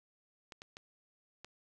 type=clicks; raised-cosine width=0.2 ms; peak=-30 dBFS; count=4; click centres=0.522 / 0.619 / 0.769 / 1.446 s; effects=none